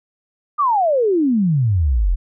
sine exponential sweep, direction down, 1238 to 38.89 Hz, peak -13 dBFS, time 0.58-2.16 s, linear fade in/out 20 ms, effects none

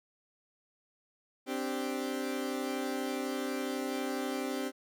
30% pulse chord, C suspended second, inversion none, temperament equal, 261.6 / 293.7 / 392 Hz, C4 / D4 / G4, 0 / 0 / 0 cents, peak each -33 / -36 / -36 dBFS, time 1.46-4.72 s, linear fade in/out 50 ms, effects none

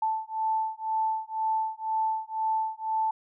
sine beating tone pair, 879 / 881 Hz, A5 / A5, -2 / +2 cents, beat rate 2 Hz, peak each -29 dBFS, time 0.02-3.11 s, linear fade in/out 5 ms, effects none

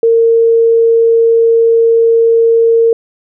sine tone, 458.4 Hz, A#4, 29 cents flat, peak -5 dBFS, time 0.03-2.93 s, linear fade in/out 2 ms, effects none

